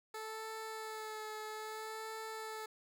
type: tone with vibrato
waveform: 15% pulse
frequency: 436.1 Hz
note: A4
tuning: 15 cents flat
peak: -36 dBFS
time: 0.14-2.66 s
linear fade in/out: 5 ms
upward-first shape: sine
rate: 0.61 Hz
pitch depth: 21 cents each way
effects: none